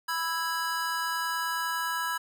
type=chord; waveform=square; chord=E major; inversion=second; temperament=just; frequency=988.9 / 1318.5 / 1648.1 Hz; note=B5 / E6 / G#6; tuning=+2 / 0 / -14 cents; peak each=-33 / -35 / -33 dBFS; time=0.08-2.18 s; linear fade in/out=10 ms; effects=none